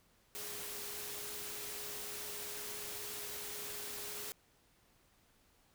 sine tone in noise, 415.3 Hz, G#4, in tune, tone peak -53 dBFS, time 0.35-4.32 s, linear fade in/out 0 ms, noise white, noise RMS -44 dBFS, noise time 0.35-4.32 s, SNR -12 dB, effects pink hiss -70 dBFS RMS until 5.74 s

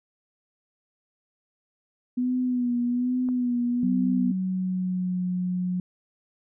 sine tone with vibrato, 246.9 Hz, B3, in tune, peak -22 dBFS, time 2.17-4.32 s, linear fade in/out 10 ms, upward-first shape sine, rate 1.2 Hz, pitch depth 41 cents each way
click, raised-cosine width 1 ms, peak -29 dBFS, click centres 3.288 s
sine tone with pitch glide, 187.9 to 181.08 Hz, F#3 to F#3, +27 to -37 cents, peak -24 dBFS, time 3.83-5.8 s, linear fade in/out 2 ms, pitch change -64 cents, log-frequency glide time 4.27-5.24 s
effects none

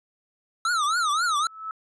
square tone with vibrato, 1295 Hz, E6, 31 cents flat, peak -22 dBFS, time 0.65-1.47 s, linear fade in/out 2 ms, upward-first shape triangle, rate 3.8 Hz, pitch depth 230 cents each way
sine tone with exponential growth, 1304 Hz, E6, 19 cents flat, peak -27 dBFS, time 1.25-1.71 s, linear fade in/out 1 ms, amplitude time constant 98 ms
effects resampled to 22050 Hz

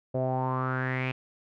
sawtooth tone with low-pass filter sweep, 129.2 Hz, C3, 21 cents flat, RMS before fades -29 dBFS, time 0.14-1.12 s, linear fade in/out 10 ms, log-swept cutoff 570 to 2600 Hz, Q 6.5, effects none

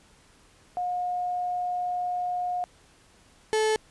sine / 35% pulse tone pair in turn, 718 / 434.6 Hz, F5 / A4, +48 / -21 cents, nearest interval major sixth, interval 869 cents, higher first, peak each -26 / -20 dBFS, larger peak second, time 0.77-2.64 / 3.53-3.76 s, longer first, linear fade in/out 0 ms, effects pink hiss -58 dBFS RMS until 3.9 s + resampled to 24000 Hz

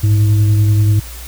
sine tone with frequency modulation, 103.83 Hz, G#2, in tune, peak -8 dBFS, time 0.03-1 s, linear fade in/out 10 ms, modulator 218 Hz, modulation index 0.29, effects added 60 Hz sine -29 dBFS peak until 1.27 s + white hiss -34 dBFS RMS until 1.27 s

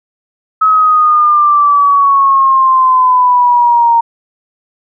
sine exponential sweep, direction down, 1286 to 925 Hz, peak -5 dBFS, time 0.61-4.01 s, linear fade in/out 10 ms, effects none

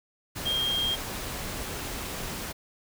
sine tone in noise, 3216 Hz, G7, 44 cents sharp, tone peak -25 dBFS, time 0.45-0.96 s, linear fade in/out 20 ms, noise pink, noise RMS -35 dBFS, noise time 0.35-2.53 s, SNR +7 dB, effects none

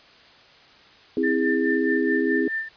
sine chord, C augmented, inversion none, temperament just, 261.6 / 327 / 408.8 Hz, C4 / E4 / G#4, 0 / -14 / -27 cents, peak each -24 dBFS, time 1.17-2.48 s, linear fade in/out 2 ms
sine tone with tremolo, 1787 Hz, A6, 26 cents sharp, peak -23 dBFS, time 1.23-2.69 s, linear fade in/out 10 ms, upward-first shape sine, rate 4.7 Hz, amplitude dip 70%
effects white hiss -51 dBFS RMS until 2.76 s + resampled to 11025 Hz

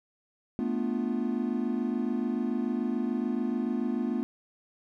triangle chord, B half-diminished seventh, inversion third, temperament equal, 220 / 246.9 / 293.7 / 349.2 Hz, A3 / B3 / D4 / F4, 0 / 0 / 0 / 0 cents, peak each -30 / -28 / -34 / -34 dBFS, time 0.59-4.23 s, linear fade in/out 0 ms, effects none

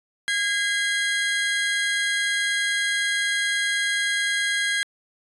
30% pulse tone pair together, 1634.9 / 2051 Hz, G#6 / C7, -28 / -35 cents, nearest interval major third, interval 393 cents, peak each -20 / -24 dBFS, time 0.28-4.83 s, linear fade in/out 0 ms, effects resampled to 24000 Hz

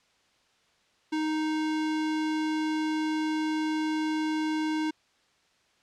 square tone, 311.1 Hz, D#4, in tune, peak -27 dBFS, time 1.12-4.91 s, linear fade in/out 10 ms, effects white hiss -66 dBFS RMS until 5.82 s + low-pass 5000 Hz 12 dB/octave

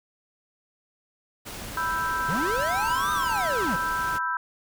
pink noise, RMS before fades -37 dBFS, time 1.45-4.19 s, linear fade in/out 20 ms
sine chord, E minor, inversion second, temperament equal, 987.8 / 1318.5 / 1568 Hz, B5 / E6 / G6, 0 / 0 / 0 cents, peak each -29 dBFS, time 1.77-4.37 s, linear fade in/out 2 ms
square linear two-way sweep, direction up then down, 122.4 to 1244.5 to 148.4 Hz, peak -28 dBFS, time 2.28-3.76 s, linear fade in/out 10 ms, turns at 3.12 s
effects none

